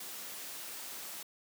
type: noise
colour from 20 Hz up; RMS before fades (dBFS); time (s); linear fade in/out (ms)
white; -44; 0-1.23; 5
effects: high-pass 200 Hz 12 dB/octave